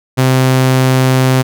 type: tone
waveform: sawtooth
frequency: 130 Hz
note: C3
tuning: 11 cents flat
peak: -4 dBFS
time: 0.17-1.43 s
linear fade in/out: 20 ms
effects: none